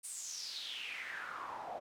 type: noise with band-pass filter sweep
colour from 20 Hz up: pink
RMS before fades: -44 dBFS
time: 0.03-1.8 s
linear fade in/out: 20 ms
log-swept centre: 9300 to 640 Hz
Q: 6
effects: none